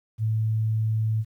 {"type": "tone", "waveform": "sine", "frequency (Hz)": 110, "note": "A2", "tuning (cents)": 0, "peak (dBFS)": -21, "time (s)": [0.18, 1.25], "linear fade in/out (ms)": 50, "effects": ["10-bit"]}